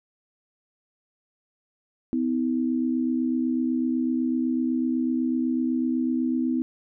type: tone pair together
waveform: sine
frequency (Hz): 252.1 / 320.1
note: B3 / D#4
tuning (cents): +36 / +49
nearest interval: major third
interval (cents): 413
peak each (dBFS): -23 / -27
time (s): 2.13-6.62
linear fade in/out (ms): 0
effects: none